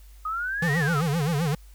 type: exponential two-way sweep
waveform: sine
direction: up then down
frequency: 1234 to 1944 to 1234 Hz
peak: -26 dBFS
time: 0.25-1.01 s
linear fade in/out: 5 ms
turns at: 0.76 s
type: tone with vibrato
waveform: square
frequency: 155.56 Hz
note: D#3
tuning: in tune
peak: -23 dBFS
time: 0.62-1.55 s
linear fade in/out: 5 ms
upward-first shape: sine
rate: 7.7 Hz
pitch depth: 190 cents each way
effects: added 50 Hz sine -45 dBFS peak until 1.74 s + white hiss -59 dBFS RMS until 1.74 s